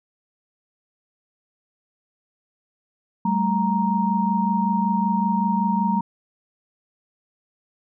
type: tone cluster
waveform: sine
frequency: 192 / 217.3 / 934 Hz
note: G3 / A3 / A#5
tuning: -36 / -21 / +3 cents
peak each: -22 / -24 / -22 dBFS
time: 3.25-6.01 s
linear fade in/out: 5 ms
effects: none